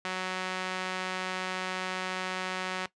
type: tone with band-pass filter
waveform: sawtooth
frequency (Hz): 185.5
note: F#3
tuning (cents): +5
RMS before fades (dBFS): -34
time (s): 0.05-2.86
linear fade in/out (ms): 0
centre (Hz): 2100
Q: 0.73
effects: noise-tail reverb RT60 0.1 s tail -18 dB re dry + resampled to 22050 Hz